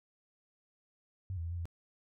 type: tone with pitch steps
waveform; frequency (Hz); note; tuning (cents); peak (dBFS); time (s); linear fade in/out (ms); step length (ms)
sine; 94.5 / 83.2 / 84.1 / 87 / 84.5; F#2 / E2 / E2 / F2 / E2; +37 / +17 / +35 / -6 / +43; -35; 1.3-1.655; 0; 71
effects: none